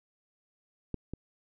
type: clicks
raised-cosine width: 3 ms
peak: -20 / -24 dBFS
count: 2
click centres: 0.943 / 1.136 s
effects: none